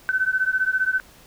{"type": "beating tone pair", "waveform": "sine", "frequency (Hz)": [1514, 1529], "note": ["F#6", "G6"], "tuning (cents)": [39, -44], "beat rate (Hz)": 15, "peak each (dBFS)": -22, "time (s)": [0.09, 1], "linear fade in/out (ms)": 0, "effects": ["pink hiss -50 dBFS RMS until 1.26 s"]}